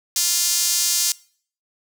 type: tone with high-pass filter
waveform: sawtooth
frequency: 349.2 Hz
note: F4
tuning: in tune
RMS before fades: -20 dBFS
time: 0.16-1.12 s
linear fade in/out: 2 ms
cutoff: 5900 Hz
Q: 1.5
effects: noise-tail reverb RT60 0.5 s tail -22 dB re dry